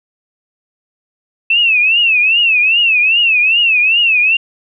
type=tone with vibrato; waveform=sine; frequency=2639 Hz; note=E7; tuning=1 cent sharp; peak=-8 dBFS; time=1.5-4.37 s; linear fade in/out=5 ms; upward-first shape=triangle; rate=2.5 Hz; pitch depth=170 cents each way; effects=none